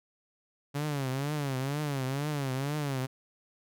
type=tone with vibrato; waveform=sawtooth; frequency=140 Hz; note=C#3; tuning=18 cents sharp; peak=-26 dBFS; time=0.74-3.07 s; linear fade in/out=20 ms; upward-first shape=triangle; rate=2.1 Hz; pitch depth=160 cents each way; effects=none